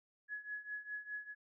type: tone with tremolo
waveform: sine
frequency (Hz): 1689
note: G#6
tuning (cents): +29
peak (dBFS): -38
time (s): 0.28-1.35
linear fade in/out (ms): 50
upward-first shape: triangle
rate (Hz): 4.9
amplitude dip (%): 90
effects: none